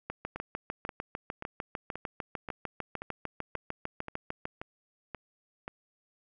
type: two click trains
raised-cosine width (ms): 0.5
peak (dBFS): -23 / -20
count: 11 / 30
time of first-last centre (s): 0.36-5.679 / 0.1-4.454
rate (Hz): 1.88 / 6.66
effects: none